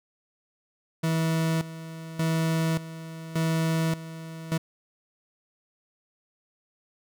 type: tone with tremolo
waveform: 40% pulse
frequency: 162.2 Hz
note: E3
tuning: 28 cents flat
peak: -22 dBFS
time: 1.03-4.58 s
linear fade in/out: 10 ms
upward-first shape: square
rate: 0.86 Hz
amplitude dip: 80%
effects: none

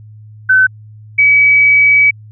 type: tone pair in turn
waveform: sine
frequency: 1521 / 2279 Hz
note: F#6 / C#7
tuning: +47 / +47 cents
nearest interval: perfect fifth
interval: 700 cents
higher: second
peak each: -5 dBFS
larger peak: neither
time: 0.49-0.67 / 1.18-2.11 s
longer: second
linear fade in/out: 10 ms
effects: added 107 Hz sine -33 dBFS peak until 2.31 s

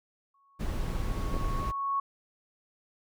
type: tone with exponential growth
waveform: sine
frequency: 1106 Hz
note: C#6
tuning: 4 cents flat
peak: -25 dBFS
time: 0.34-2 s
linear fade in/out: 5 ms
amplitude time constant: 360 ms
type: noise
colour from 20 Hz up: brown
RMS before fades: -31 dBFS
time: 0.59-1.72 s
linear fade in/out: 20 ms
type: clicks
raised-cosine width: 2 ms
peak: -22 dBFS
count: 2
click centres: 1.342 / 1.366 s
effects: none

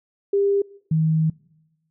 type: tone pair in turn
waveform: sine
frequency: 399.6 / 158.58 Hz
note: G4 / D#3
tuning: +33 / +33 cents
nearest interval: octave + major third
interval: 1600 cents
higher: first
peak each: -16 dBFS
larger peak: neither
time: 0.33-0.62 / 0.91-1.3 s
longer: second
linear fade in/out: 5 ms
effects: noise-tail reverb RT60 1.0 s tail -24 dB re dry

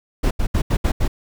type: noise bursts at uneven times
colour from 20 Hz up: brown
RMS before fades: -17 dBFS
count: 6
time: 0.23-0.31 / 0.39-0.47 / 0.54-0.62 / 0.7-0.77 / 0.84-0.92 / 1-1.08 s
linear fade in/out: 10 ms
effects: none

